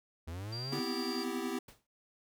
45% pulse linear sweep, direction up, 77.9 to 150 Hz, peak -39 dBFS, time 0.27-0.8 s, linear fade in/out 10 ms
sine tone, 4733 Hz, D8, 13 cents sharp, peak -40 dBFS, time 0.52-1.24 s, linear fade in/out 10 ms
square chord, C major seventh, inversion third, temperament equal with one note detuned, 246.9 / 257.7 / 329.6 / 392 Hz, B3 / C4 / E4 / G4, 0 / -26 / 0 / 0 cents, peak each -41 / -41 / -41 / -40 dBFS, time 0.72-1.59 s, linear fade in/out 5 ms
pink noise with exponential decay, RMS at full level -50 dBFS, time 1.68-1.87 s, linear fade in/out 5 ms, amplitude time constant 40 ms
effects none

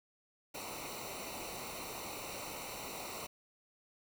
pink noise with comb filter, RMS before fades -44 dBFS, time 0.54-3.27 s, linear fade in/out 10 ms, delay 0.6 ms, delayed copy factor -0.8, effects none

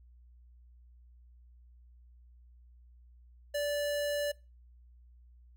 square tone, 582 Hz, D5, 16 cents flat, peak -31 dBFS, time 3.54-4.32 s, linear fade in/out 10 ms, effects noise-tail reverb RT60 0.3 s tail -23 dB re dry + added 60 Hz sine -55 dBFS peak until 5.56 s

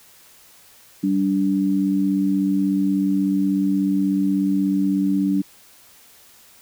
sine tone pair together, 193.55 / 290 Hz, G3 / D4, -22 / -22 cents, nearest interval perfect fifth, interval 700 cents, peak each -20 / -19 dBFS, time 1.03-5.42 s, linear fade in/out 10 ms, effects white hiss -50 dBFS RMS until 6.61 s

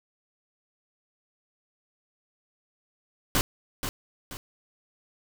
pink noise with echo, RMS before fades -23 dBFS, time 3.35-3.41 s, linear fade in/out 0 ms, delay 480 ms, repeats 2, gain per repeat -8 dB, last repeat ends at 4.37 s, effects none

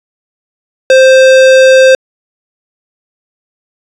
sine tone with hard clipping, 524 Hz, C5, 2 cents sharp, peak -3 dBFS, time 0.9-1.95 s, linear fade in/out 2 ms, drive 17 dB, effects resampled to 32000 Hz

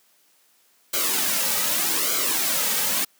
white noise with flanger, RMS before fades -23 dBFS, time 0.93-3.05 s, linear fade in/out 10 ms, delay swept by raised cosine 1.1 to 2.9 ms, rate 0.83 Hz, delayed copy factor -0.7, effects white hiss -61 dBFS RMS until 3.19 s + high-pass 200 Hz 12 dB/octave

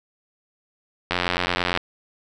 click train, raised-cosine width 0.3 ms, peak -5 dBFS, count 60, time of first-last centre 1.11-1.774 s, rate 88.8 Hz, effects none

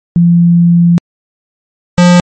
sine / square tone pair in turn, 171.7 / 176.73 Hz, F3 / F3, -29 / +21 cents, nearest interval unison, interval 50 cents, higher second, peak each -3 dBFS, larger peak neither, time 0.16-0.98 / 1.98-2.2 s, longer first, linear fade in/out 0 ms, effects MP3 32 kbps

